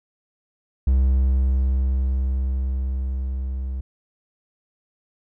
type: tone with level ramp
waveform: triangle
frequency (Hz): 65.41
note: C2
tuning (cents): 0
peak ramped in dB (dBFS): -12 to -23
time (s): 0.87-3.81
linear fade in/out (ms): 5
effects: none